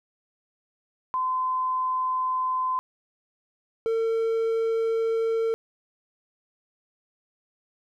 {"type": "tone pair in turn", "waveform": ["sine", "triangle"], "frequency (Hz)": [1026, 452.3], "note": ["C6", "A4"], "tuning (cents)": [-34, 48], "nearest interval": "octave + major second", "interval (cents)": 1418, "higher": "first", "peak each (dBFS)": [-23, -20], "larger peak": "second", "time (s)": [[1.14, 2.79], [3.86, 5.54]], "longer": "second", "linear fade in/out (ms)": 0, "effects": []}